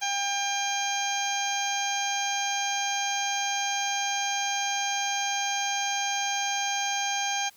harmonic tone, 800 Hz, G5, 35 cents sharp, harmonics 1 / 2 / 3 / 4 / 5 / 6 / 7 / 8, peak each -30 / -35 / -34 / -34 / -40 / -42 / -41 / -32 dBFS, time 0.01-7.5 s, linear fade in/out 20 ms, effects white hiss -57 dBFS RMS until 7.56 s

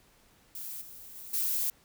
violet noise with level steps, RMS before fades -40 / -48 / -45 / -30 dBFS, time 0.55-1.7 s, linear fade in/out 2 ms, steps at 0.81 / 1.15 / 1.33 s, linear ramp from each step 10 ms, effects pink hiss -63 dBFS RMS until 1.84 s

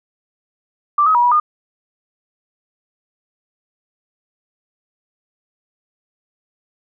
sine tone with pitch steps, 1175 / 1270 / 961 / 973 / 1219 Hz, D6 / D#6 / B5 / B5 / D#6, +1 / +35 / -48 / -26 / -36 cents, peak -10 dBFS, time 0.98-1.4 s, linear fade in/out 5 ms, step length 84 ms, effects none

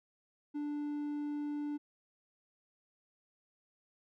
triangle tone, 293.7 Hz, D4, in tune, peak -33 dBFS, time 0.54-1.78 s, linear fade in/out 20 ms, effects none

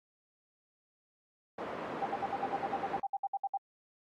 pink band-pass noise, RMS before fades -40 dBFS, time 1.58-3 s, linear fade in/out 5 ms, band 350 to 1100 Hz, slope 12 dB/octave
sine tone bursts, 792 Hz, G5, 18 cents sharp, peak -30 dBFS, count 16, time 2.02-3.574 s, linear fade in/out 5 ms, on 39 ms, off 62 ms
effects AAC 48 kbps

